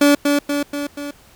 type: tone with echo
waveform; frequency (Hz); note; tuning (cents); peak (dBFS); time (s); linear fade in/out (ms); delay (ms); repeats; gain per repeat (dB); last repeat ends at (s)
30% pulse; 287.8; D4; -35; -7; 0.01-0.15; 5; 240; 4; -4; 1.11
effects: pink hiss -49 dBFS RMS until 1.35 s